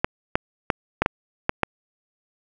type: clicks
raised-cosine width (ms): 0.5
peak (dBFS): -3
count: 7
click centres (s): 0.045 / 0.355 / 0.702 / 1.02 / 1.061 / 1.494 / 1.633
effects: none